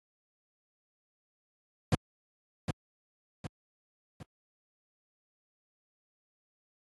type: noise with echo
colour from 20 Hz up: brown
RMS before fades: -24 dBFS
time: 1.92-1.95 s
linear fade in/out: 2 ms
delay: 760 ms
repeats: 3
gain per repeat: -7 dB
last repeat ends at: 4.23 s
effects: high-pass 60 Hz 12 dB/octave + AAC 32 kbps